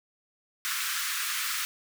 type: high-pass noise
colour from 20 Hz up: pink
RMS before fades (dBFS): -31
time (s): 0.65-1.65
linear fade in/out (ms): 0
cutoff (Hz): 1200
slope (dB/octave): 48
effects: none